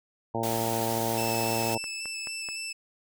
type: harmonic tone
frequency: 114.3 Hz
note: A#2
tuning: 34 cents flat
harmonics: 1 / 2 / 3 / 4 / 5 / 6 / 7 / 8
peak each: -35 / -35 / -35 / -35 / -35 / -35 / -35 / -35 dBFS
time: 0.34-1.78 s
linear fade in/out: 10 ms
type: noise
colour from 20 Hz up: white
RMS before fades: -35 dBFS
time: 0.43-1.75 s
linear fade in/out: 5 ms
type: tone with vibrato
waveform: 20% pulse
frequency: 2637 Hz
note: E7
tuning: in tune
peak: -28 dBFS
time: 1.17-2.73 s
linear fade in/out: 10 ms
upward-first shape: square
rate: 3.6 Hz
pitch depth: 10 cents each way
type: click train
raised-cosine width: 0.5 ms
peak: -26 dBFS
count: 6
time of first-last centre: 1.41-2.488 s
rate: 4.64 Hz
effects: none